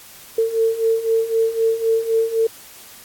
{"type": "beating tone pair", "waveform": "sine", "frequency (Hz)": [448.1, 452], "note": ["A4", "A4"], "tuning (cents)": [32, 47], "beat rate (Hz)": 3.9, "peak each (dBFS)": [-21, -17], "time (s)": [0.38, 2.47], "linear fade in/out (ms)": 5, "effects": ["white hiss -42 dBFS RMS until 3.04 s", "AAC 64 kbps"]}